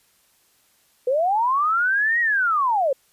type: linear two-way sweep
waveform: sine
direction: up then down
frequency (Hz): 480.3 to 1921 to 508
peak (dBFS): -17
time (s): 1.07-2.93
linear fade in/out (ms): 5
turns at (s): 2.2
effects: white hiss -61 dBFS RMS until 3.12 s + resampled to 32000 Hz